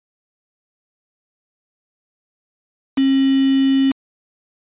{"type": "tone with quantisation", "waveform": "sine", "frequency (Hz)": 270, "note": "C#4", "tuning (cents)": -45, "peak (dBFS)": -12, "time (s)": [2.97, 3.92], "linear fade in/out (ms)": 10, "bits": 4, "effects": ["resampled to 8000 Hz"]}